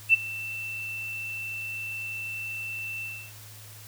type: tone with ADSR envelope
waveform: sine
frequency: 2672 Hz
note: E7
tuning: 23 cents sharp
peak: -12 dBFS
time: 0.09-3.33 s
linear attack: 46 ms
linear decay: 17 ms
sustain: -20 dB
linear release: 300 ms
effects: added 106 Hz sine -47 dBFS peak until 3.87 s + white hiss -48 dBFS RMS until 3.87 s